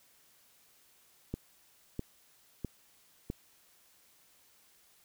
click train, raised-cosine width 3 ms, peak -22 dBFS, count 4, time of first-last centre 1.34-3.301 s, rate 1.53 Hz, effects white hiss -65 dBFS RMS until 5.04 s

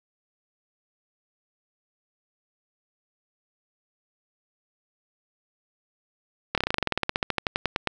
slowing click train, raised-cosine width 0.3 ms, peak -7 dBFS, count 23, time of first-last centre 6.55-7.873 s, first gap 27 ms, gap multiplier 1.07, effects none

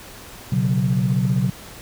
sine chord, B suspended second, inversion none, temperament equal, 123.47 / 138.59 / 185 Hz, B2 / C#3 / F#3, 0 / 0 / 0 cents, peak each -20 dBFS, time 0.52-1.5 s, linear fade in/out 5 ms, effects tanh soft clip ceiling -10 dBFS + pink hiss -40 dBFS RMS until 1.81 s

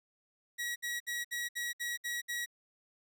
sawtooth tone bursts, 1915 Hz, A#6, 46 cents sharp, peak -31 dBFS, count 8, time 0.58-2.461 s, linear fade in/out 20 ms, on 180 ms, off 63 ms, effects none

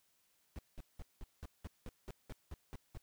brown noise bursts, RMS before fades -45 dBFS, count 12, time 0.56-2.974 s, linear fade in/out 0 ms, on 27 ms, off 190 ms, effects white hiss -75 dBFS RMS until 3.02 s

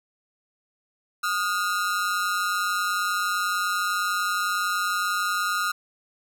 45% pulse ring-modulated tone, 1333 Hz, E6, 19 cents sharp, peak -20 dBFS, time 1.23-5.72 s, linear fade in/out 10 ms, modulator 94.6 Hz, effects none

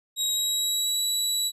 25% pulse tone with pitch glide, 3816 to 3919 Hz, A#7 to B7, +40 to -14 cents, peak -19 dBFS, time 0.16-1.52 s, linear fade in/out 50 ms, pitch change +46 cents, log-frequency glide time 0.27-1.03 s, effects none

